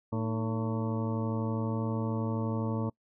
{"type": "harmonic tone with a mistuned harmonic", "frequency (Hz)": 112.4, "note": "A2", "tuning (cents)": 37, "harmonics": [1, 2, 3, 4, 5, 6, 8, 9, 10], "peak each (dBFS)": [-32, -33, -39, -39, -41, -48, -42, -50, -45], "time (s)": [0.12, 2.9], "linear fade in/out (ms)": 10, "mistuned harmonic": 3, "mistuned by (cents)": -110, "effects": ["noise-tail reverb RT60 0.1 s tail -25 dB re dry"]}